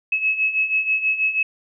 sine beating tone pair, 2576 / 2582.2 Hz, E7 / E7, -41 / -36 cents, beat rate 6.2 Hz, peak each -24 / -19 dBFS, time 0.12-1.43 s, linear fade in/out 5 ms, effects none

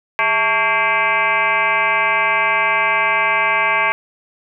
sine tone with frequency modulation, 1605 Hz, G6, 40 cents sharp, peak -13 dBFS, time 0.19-3.92 s, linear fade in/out 0 ms, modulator 239 Hz, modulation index 3.7, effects none

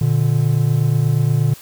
triangle tone pair together, 118.43 / 146.83 Hz, A#2 / D3, +28 / 0 cents, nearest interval major third, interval 372 cents, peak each -14 dBFS, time 0.01-1.54 s, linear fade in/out 5 ms, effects white hiss -41 dBFS RMS until 1.61 s

